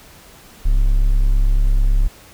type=tone; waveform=triangle; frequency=34.48 Hz; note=C#1; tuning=8 cents flat; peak=-9 dBFS; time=0.65-2.08 s; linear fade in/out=10 ms; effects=pink hiss -44 dBFS RMS until 2.33 s